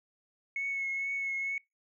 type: tone with vibrato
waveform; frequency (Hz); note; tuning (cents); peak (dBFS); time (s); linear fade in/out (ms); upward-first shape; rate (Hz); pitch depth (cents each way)
sine; 2194; C#7; -18; -30; 0.56-1.58; 2; triangle; 2.2; 24
effects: noise-tail reverb RT60 0.2 s tail -25 dB re dry + tanh soft clip ceiling -26 dBFS